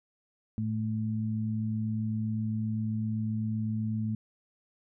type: tone pair together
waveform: sine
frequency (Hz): 110.3 / 218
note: A2 / A3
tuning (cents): +5 / -16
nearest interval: octave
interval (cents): 1179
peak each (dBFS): -31 / -31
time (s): 0.58-4.15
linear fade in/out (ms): 0
effects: none